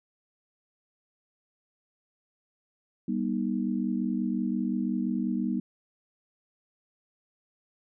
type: chord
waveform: sine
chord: G augmented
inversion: none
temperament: equal with one note detuned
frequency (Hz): 196 / 241.7 / 311.1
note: G3 / B3 / D#4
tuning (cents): 0 / -37 / 0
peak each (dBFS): -30 / -29 / -33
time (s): 3.08-5.6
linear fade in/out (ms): 5
effects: none